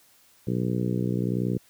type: harmonic tone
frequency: 61.1 Hz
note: B1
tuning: 18 cents flat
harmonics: 2 / 3 / 4 / 5 / 6 / 7 / 8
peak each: -28 / -28 / -33 / -33 / -34 / -36 / -40 dBFS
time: 0.47-1.58 s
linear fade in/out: 5 ms
effects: white hiss -59 dBFS RMS until 1.69 s